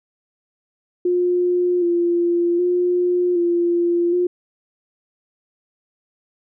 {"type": "tone with vibrato", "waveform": "sine", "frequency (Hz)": 350.8, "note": "F4", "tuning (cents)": 8, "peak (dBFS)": -15, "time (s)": [1.05, 4.27], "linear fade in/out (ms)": 5, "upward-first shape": "square", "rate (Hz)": 0.65, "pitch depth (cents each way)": 27, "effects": []}